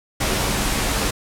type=noise with comb filter; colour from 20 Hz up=pink; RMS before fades=-21 dBFS; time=0.2-1.11 s; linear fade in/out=10 ms; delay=12 ms; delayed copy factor=-0.5; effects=low-pass 12000 Hz 12 dB/octave

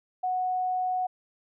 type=tone; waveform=sine; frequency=737 Hz; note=F#5; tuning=7 cents flat; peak=-25 dBFS; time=0.23-1.07 s; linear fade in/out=10 ms; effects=none

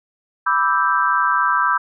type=chord; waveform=sine; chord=E minor seventh; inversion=second; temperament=equal; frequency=987.8 / 1174.7 / 1318.5 / 1568 Hz; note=B5 / D6 / E6 / G6; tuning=0 / 0 / 0 / 0 cents; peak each=-20 dBFS; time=0.46-1.78 s; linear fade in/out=10 ms; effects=none

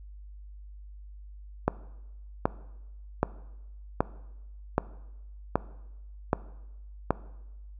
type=click train; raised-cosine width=1 ms; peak=-8 dBFS; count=8; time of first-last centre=1.68-7.106 s; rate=1.29 Hz; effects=noise-tail reverb RT60 1.0 s tail -18 dB re dry + added 50 Hz sine -43 dBFS peak until 7.79 s

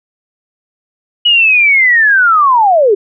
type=linear sweep; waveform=sine; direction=down; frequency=2936 to 378.1 Hz; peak=-5 dBFS; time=1.25-2.95 s; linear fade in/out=10 ms; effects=none

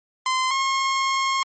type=tone pair in turn; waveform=sawtooth; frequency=1035 / 1076.7 Hz; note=C6 / C6; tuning=-19 / +49 cents; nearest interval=minor second; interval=68 cents; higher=second; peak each=-16 dBFS; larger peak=neither; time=0.26-0.51 / 0.51-1.43 s; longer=second; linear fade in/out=2 ms; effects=MP3 32 kbps

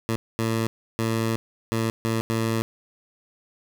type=tone bursts at uneven times; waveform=15% pulse; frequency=112.9 Hz; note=A2; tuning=45 cents sharp; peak=-16 dBFS; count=6; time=0.09-0.16 / 0.39-0.67 / 0.99-1.36 / 1.72-1.9 / 2.05-2.21 / 2.3-2.62 s; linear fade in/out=0 ms; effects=none

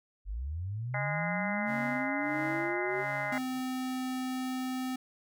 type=linear sweep; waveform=sine; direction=up; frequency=43.78 to 388.4 Hz; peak=-33 dBFS; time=0.25-3.05 s; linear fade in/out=50 ms
type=harmonic tone; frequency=205.9 Hz; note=G#3; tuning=15 cents flat; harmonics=3 / 4 / 5 / 6 / 7 / 8 / 9 / 10; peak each=-38 / -38 / -44 / -46 / -40 / -43 / -42 / -36 dBFS; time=0.94-3.38 s; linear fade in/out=2 ms
type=tone with tremolo; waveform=35% pulse; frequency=138.4 Hz; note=C#3; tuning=2 cents flat; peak=-38 dBFS; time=1.65-3.62 s; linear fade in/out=50 ms; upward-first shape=sine; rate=1.5 Hz; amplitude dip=95%
type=tone; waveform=square; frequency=257.2 Hz; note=C4; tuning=30 cents flat; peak=-33 dBFS; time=3.32-4.96 s; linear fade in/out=5 ms
effects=none

